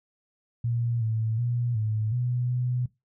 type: tone with pitch steps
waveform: sine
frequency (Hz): 118.1 / 111.3 / 120.4 / 108.5 / 123.2 / 124.3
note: A#2 / A2 / B2 / A2 / B2 / B2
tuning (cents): +23 / +20 / -44 / -24 / -4 / +12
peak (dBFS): -24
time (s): 0.64-2.86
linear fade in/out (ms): 5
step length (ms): 370
effects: noise-tail reverb RT60 0.2 s tail -19 dB re dry